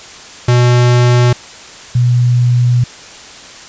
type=tone pair in turn; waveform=square / sine; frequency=122.3 / 122.3 Hz; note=B2 / B2; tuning=-16 / -16 cents; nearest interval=unison; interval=0 cents; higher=neither; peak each=-7 dBFS; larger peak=neither; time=0.48-1.33 / 1.95-2.84 s; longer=second; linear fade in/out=5 ms; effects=white hiss -33 dBFS RMS until 3.68 s + resampled to 16000 Hz